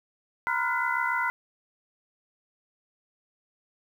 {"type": "tone cluster", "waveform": "sine", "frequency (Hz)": [946, 1012, 1399, 1467, 2016], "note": ["A#5", "B5", "F6", "F#6", "B6"], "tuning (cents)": [25, 42, 3, -15, 35], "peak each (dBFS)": -31, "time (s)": [0.47, 1.3], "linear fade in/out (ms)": 0, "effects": ["9-bit"]}